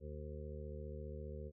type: harmonic tone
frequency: 74.9 Hz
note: D2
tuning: 35 cents sharp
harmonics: 1 / 2 / 3 / 5 / 6 / 7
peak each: -46 / -52 / -55 / -54 / -53 / -54 dBFS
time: 0-1.52 s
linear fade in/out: 50 ms
effects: none